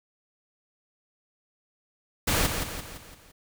pink noise with echo, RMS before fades -24 dBFS, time 2.27-2.47 s, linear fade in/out 10 ms, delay 170 ms, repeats 5, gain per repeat -6 dB, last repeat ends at 3.32 s, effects none

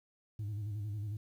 sine tone with vibrato, 104.2 Hz, G#2, 6 cents sharp, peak -33 dBFS, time 0.39-1.17 s, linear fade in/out 5 ms, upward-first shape square, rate 11 Hz, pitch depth 58 cents each way, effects tanh soft clip ceiling -35 dBFS + 11-bit

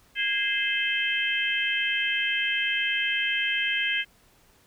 harmonic tone with a mistuned harmonic, 521 Hz, C5, 7 cents flat, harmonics 3 / 4 / 5 / 6, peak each -29 / -29 / -29 / -29 dBFS, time 0.15-4.05 s, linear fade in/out 50 ms, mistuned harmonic 3, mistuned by +79 cents, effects pink hiss -60 dBFS RMS until 4.66 s

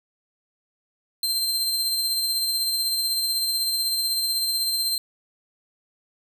sawtooth tone with tremolo, 4136 Hz, C8, 21 cents flat, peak -18 dBFS, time 1.23-4.98 s, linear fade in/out 2 ms, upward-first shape sine, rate 16 Hz, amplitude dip 30%, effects none

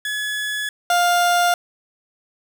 30% pulse tone pair in turn, 1700 / 702.5 Hz, G#6 / F5, +40 / +10 cents, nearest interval octave + minor third, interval 1530 cents, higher first, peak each -20 / -12 dBFS, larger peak second, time 0.05-0.69 / 0.9-1.54 s, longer neither, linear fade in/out 2 ms, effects none

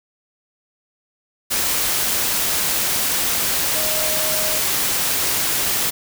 sine tone in noise, 622.3 Hz, D#5, in tune, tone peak -28 dBFS, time 3.75-4.6 s, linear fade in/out 20 ms, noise white, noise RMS -20 dBFS, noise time 1.5-5.91 s, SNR -11 dB, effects none

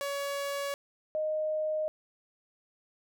sawtooth / sine tone pair in turn, 563 / 619.1 Hz, C#5 / D#5, +27 / -9 cents, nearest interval major second, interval 164 cents, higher second, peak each -28 dBFS, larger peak neither, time 0.01-0.74 / 1.15-1.88 s, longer neither, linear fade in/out 0 ms, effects none

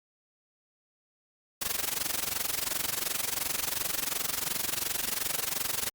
white noise with amplitude modulation, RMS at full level -28 dBFS, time 1.61-5.9 s, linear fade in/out 10 ms, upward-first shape sine, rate 22.8 Hz, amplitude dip 85%, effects Opus 48 kbps

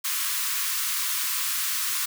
white high-pass noise, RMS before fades -27 dBFS, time 0.04-2.06 s, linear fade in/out 10 ms, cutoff 990 Hz, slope 96 dB/octave, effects none

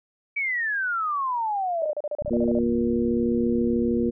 sine exponential sweep, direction down, 2308 to 596 Hz, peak -23 dBFS, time 0.36-1.91 s, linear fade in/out 10 ms
sine tone bursts, 593 Hz, D5, 17 cents sharp, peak -25 dBFS, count 11, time 1.82-2.589 s, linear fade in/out 2 ms, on 39 ms, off 34 ms
click train, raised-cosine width 5 ms, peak -25 dBFS, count 64, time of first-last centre 2.22-4.089 s, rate 33.7 Hz
harmonic tone, 118.4 Hz, A#2, 27 cents sharp, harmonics 2 / 3 / 4, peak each -22 / -26 / -28 dBFS, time 2.3-4.11 s, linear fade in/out 20 ms
effects none

